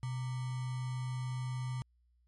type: tone with sample-and-hold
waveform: sine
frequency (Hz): 126.6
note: B2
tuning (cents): +43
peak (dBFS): -34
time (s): 0.03-1.82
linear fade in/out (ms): 0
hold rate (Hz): 1050
effects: added 60 Hz sine -67 dBFS peak until 2.27 s + MP3 48 kbps